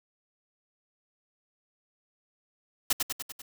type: noise with echo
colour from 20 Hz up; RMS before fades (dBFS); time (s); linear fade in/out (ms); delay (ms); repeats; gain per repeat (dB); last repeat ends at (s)
white; -24; 2.9-2.93; 5; 98; 5; -4; 3.42
effects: none